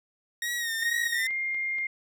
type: tone with vibrato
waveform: sawtooth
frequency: 1864.7 Hz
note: A#6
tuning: in tune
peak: -25 dBFS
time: 0.42-1.27 s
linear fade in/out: 2 ms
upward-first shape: sine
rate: 2.2 Hz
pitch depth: 54 cents each way
type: tone with pitch glide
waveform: sine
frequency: 1864.7 to 2117 Hz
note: A#6 to C7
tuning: 0 to +20 cents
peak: -27 dBFS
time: 0.82-1.87 s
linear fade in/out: 5 ms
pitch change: +220 cents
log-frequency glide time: 1.11-1.31 s
type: click train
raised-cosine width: 0.3 ms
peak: -33 dBFS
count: 5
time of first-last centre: 0.83-1.785 s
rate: 4.19 Hz
effects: none